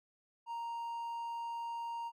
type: tone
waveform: triangle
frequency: 932 Hz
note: A#5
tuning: 1 cent flat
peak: -36 dBFS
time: 0.46-2.12 s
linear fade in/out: 50 ms
effects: none